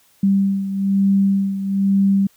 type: beating tone pair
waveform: sine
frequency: 196 / 197.1 Hz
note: G3 / G3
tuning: 0 / +10 cents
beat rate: 1.1 Hz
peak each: -15 / -21 dBFS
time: 0.23-2.27 s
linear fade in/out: 5 ms
effects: white hiss -56 dBFS RMS until 2.36 s